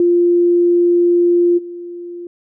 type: tone with level steps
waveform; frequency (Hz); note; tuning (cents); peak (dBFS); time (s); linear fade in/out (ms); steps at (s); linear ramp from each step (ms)
sine; 348.3; F4; -5; -9 / -26; 0-2.27; 2; 1.57; 20
effects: none